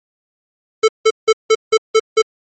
square tone bursts, 440 Hz, A4, in tune, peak -8 dBFS, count 7, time 0.83-2.221 s, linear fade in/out 10 ms, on 53 ms, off 170 ms, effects MP3 32 kbps

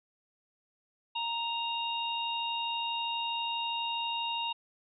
harmonic tone, 932.3 Hz, A#5, in tune, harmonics 1 / 3 / 4, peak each -34 / -35 / -38 dBFS, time 1.15-4.53 s, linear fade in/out 10 ms, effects none

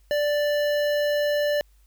square tone with notch filter, 587.3 Hz, D5, in tune, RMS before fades -23 dBFS, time 0.11-1.61 s, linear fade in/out 0 ms, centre 8600 Hz, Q 0.63, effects added 50 Hz sine -54 dBFS peak until 1.86 s + white hiss -67 dBFS RMS until 1.86 s

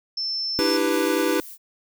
sine tone, 5320 Hz, E8, 15 cents sharp, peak -24 dBFS, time 0.17-0.77 s, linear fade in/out 5 ms
square chord, E minor seventh, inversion third, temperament equal with one note detuned, 298.6 / 329.6 / 392 / 493.9 Hz, D4 / E4 / G4 / B4, +29 / 0 / 0 / 0 cents, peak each -26 dBFS, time 0.59-1.4 s, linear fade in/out 0 ms
violet noise, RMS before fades -40 dBFS, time 0.88-1.58 s, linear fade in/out 50 ms
effects none

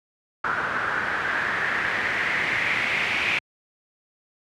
white noise with low-pass filter sweep, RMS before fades -25 dBFS, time 0.44-3.39 s, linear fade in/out 5 ms, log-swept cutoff 1400 to 2400 Hz, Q 4.8, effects high-pass 80 Hz 12 dB/octave

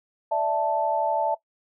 sine chord, D suspended second, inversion none, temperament equal, 587.3 / 659.3 / 880 Hz, D5 / E5 / A5, 0 / 0 / 0 cents, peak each -28 / -25 / -24 dBFS, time 0.31-1.35 s, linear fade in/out 10 ms, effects noise-tail reverb RT60 0.1 s tail -18 dB re dry

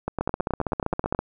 two click trains, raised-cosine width 1 ms, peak -12 / -10 dBFS, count 11 / 16, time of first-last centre 0.08-1.148 / 0.21-1.19 s, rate 9.36 / 15.3 Hz, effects none

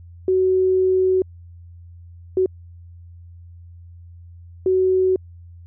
sine tone bursts at uneven times, 373.8 Hz, F#4, 18 cents sharp, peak -14 dBFS, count 3, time 0.28-1.22 / 2.37-2.46 / 4.66-5.16 s, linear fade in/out 2 ms, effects added 86 Hz sine -39 dBFS peak until 5.66 s

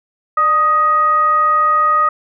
sine tone with frequency modulation, 1247 Hz, D#6, 3 cents sharp, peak -10 dBFS, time 0.37-2.09 s, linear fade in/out 5 ms, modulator 653 Hz, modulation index 0.34, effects none

